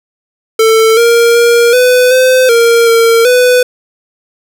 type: tone with pitch steps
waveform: square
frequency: 445.2 / 467.5 / 471.2 / 500 / 513 / 465.4 / 459 / 498 Hz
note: A4 / A#4 / A#4 / B4 / C5 / A#4 / A#4 / B4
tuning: +20 / +5 / +19 / +21 / -34 / -3 / -27 / +14 cents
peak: -5 dBFS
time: 0.59-3.63 s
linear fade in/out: 5 ms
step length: 380 ms
effects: none